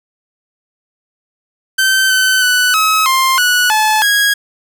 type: tone with pitch steps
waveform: sawtooth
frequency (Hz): 1545 / 1524 / 1490 / 1281 / 1054 / 1472 / 863 / 1649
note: G6 / G6 / F#6 / E6 / C6 / F#6 / A5 / G#6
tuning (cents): -26 / -49 / +12 / -50 / +12 / -9 / -34 / -13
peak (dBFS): -6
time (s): 1.78-4.34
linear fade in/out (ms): 10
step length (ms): 320
effects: none